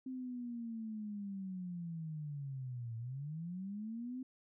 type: linear two-way sweep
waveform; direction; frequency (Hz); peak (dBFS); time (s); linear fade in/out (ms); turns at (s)
sine; down then up; 261.6 to 112.4 to 261.6; -40; 0.06-4.23; 5; 2.97
effects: none